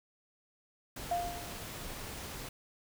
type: noise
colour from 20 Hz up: pink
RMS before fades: -43 dBFS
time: 0.96-2.49 s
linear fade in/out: 5 ms
type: tone with exponential decay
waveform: sine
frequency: 698.5 Hz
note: F5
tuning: in tune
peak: -27 dBFS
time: 1.11-1.71 s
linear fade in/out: 5 ms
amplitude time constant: 130 ms
effects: none